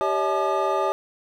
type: tone cluster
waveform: triangle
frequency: 390.1 / 564 / 640 / 860 / 1207 Hz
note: G4 / C#5 / D#5 / A5 / D6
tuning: -8 / +30 / +49 / -40 / +47 cents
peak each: -25 dBFS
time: 0.01-0.92 s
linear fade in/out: 0 ms
effects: none